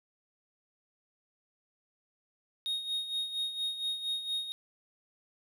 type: tone with tremolo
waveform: triangle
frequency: 3729 Hz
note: A#7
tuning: in tune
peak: -28 dBFS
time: 2.66-4.52 s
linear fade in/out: 0 ms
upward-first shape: sine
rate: 4.3 Hz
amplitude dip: 65%
effects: none